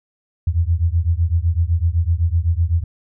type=beating tone pair; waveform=sine; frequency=80.9 / 88.8 Hz; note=E2 / F2; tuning=-32 / +29 cents; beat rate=7.9 Hz; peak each=-17 / -18 dBFS; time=0.47-2.84 s; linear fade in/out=5 ms; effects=none